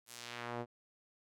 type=tone with band-pass filter sweep; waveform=sawtooth; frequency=119.7 Hz; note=A#2; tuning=46 cents sharp; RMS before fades=-44 dBFS; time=0.06-0.66 s; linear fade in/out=50 ms; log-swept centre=12000 to 470 Hz; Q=0.89; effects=none